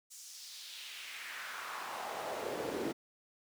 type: noise with high-pass filter sweep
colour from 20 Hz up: brown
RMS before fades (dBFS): -42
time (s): 0.1-2.93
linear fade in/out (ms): 20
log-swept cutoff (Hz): 7200 to 290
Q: 2.1
effects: none